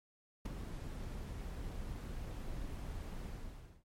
brown noise with ADSR envelope, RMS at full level -35 dBFS, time 0.45-3.84 s, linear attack 9 ms, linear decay 10 ms, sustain -8 dB, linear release 580 ms, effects MP3 64 kbps

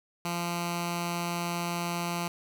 10% pulse tone with notch filter, 172.5 Hz, F3, 21 cents flat, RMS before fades -32 dBFS, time 0.25-2.28 s, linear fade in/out 2 ms, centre 450 Hz, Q 1, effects none

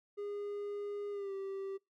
triangle tone with pitch glide, 409.1 to 389.7 Hz, G#4 to G4, -26 to -10 cents, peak -36 dBFS, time 0.17-1.78 s, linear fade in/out 20 ms, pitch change -84 cents, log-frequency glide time 1.11-1.33 s, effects noise-tail reverb RT60 0.2 s tail -24 dB re dry

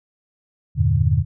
sine chord, E half-diminished seventh, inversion none, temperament equal, 82.41 / 98 / 116.54 / 146.83 Hz, E2 / G2 / Bb2 / D3, 0 / 0 / 0 / 0 cents, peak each -20 dBFS, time 0.75-1.25 s, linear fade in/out 50 ms, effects none

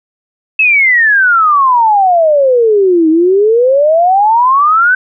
sine exponential two-way sweep, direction down then up, 2637 to 311.1 to 1540 Hz, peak -5 dBFS, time 0.59-4.95 s, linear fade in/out 5 ms, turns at 3.09 s, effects none

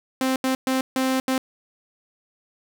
sawtooth tone bursts at uneven times, 261.6 Hz, C4, in tune, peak -16 dBFS, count 5, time 0.21-0.36 / 0.44-0.55 / 0.67-0.81 / 0.96-1.2 / 1.28-1.38 s, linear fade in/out 2 ms, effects none

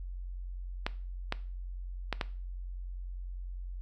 clicks, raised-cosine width 0.3 ms, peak -14 dBFS, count 4, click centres 0.865 / 1.324 / 2.127 / 2.212 s, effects noise-tail reverb RT60 0.4 s tail -18 dB re dry + added 45 Hz sine -37 dBFS peak until 3.81 s

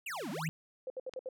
square exponential two-way sweep, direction down then up, 2980 to 180 to 2980 Hz, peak -38 dBFS, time 0.06-0.48 s, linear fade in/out 5 ms, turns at 0.3 s
sine tone with exponential growth, 159.1 Hz, D#3, 39 cents sharp, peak -31 dBFS, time 0.09-0.49 s, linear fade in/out 0 ms, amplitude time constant 85 ms
sine tone bursts, 517 Hz, C5, 21 cents flat, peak -36 dBFS, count 5, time 0.87-1.289 s, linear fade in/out 2 ms, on 31 ms, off 66 ms
click, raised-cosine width 0.2 ms, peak -30 dBFS, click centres 1.137 s
effects none

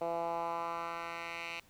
10% pulse tone with band-pass filter sweep, 168.4 Hz, E3, 37 cents sharp, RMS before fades -38 dBFS, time 0.01-1.6 s, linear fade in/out 5 ms, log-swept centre 620 to 2600 Hz, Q 2.2, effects pink hiss -64 dBFS RMS until 1.69 s

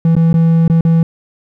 triangle tone with dropouts, 164.81 Hz, E3, in tune, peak -5 dBFS, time 0.05-1.03 s, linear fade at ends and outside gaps 2 ms, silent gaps 0.153-0.165 / 0.33-0.341 / 0.679-0.698 / 0.809-0.85 s, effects none

